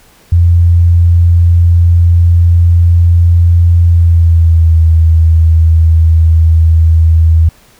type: tone with pitch glide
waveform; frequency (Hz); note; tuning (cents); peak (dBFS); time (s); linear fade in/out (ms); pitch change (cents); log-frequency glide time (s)
sine; 85.7 to 81.12; F2 to E2; -32 to -27; -3; 0.32-7.49; 5; -95; 3.81-4.79
effects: pink hiss -44 dBFS RMS until 7.79 s